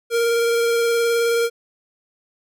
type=tone with vibrato; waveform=square; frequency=466.2 Hz; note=A#4; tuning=in tune; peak=-17 dBFS; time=0.1-1.5 s; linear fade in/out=50 ms; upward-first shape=sine; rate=19 Hz; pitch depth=14 cents each way; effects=none